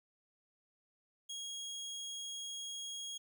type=tone; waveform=25% pulse; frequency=3288 Hz; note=G#7; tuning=18 cents flat; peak=-38 dBFS; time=1.29-3.18 s; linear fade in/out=10 ms; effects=none